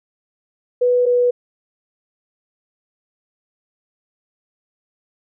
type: tone pair in turn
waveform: sine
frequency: 492.8 / 489.7 Hz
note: B4 / B4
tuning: -4 / -15 cents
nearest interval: unison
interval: 11 cents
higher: first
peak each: -12 dBFS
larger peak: neither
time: 0.81-1.06 / 1.06-1.31 s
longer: neither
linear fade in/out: 10 ms
effects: none